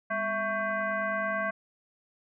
sine tone with frequency modulation, 1113 Hz, C#6, 7 cents sharp, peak -27 dBFS, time 0.1-1.51 s, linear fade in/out 10 ms, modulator 455 Hz, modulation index 1.6, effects none

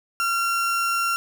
35% pulse tone, 1372 Hz, F6, 31 cents flat, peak -19 dBFS, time 0.2-1.16 s, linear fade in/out 0 ms, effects none

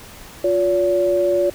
sine tone pair together, 354.4 / 570 Hz, F4 / C#5, +25 / +48 cents, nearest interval minor sixth, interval 823 cents, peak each -19 / -16 dBFS, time 0.44-1.5 s, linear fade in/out 5 ms, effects pink hiss -40 dBFS RMS until 1.54 s

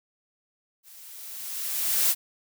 blue noise with level ramp, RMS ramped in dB -50 to -20 dBFS, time 0.83-2.15 s, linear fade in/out 50 ms, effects none

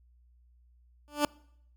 15% pulse tone with exponential growth, 293.7 Hz, D4, in tune, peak -14 dBFS, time 1.08-1.25 s, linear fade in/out 0 ms, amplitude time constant 36 ms, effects noise-tail reverb RT60 0.7 s tail -25 dB re dry + added 60 Hz sine -59 dBFS peak until 1.76 s

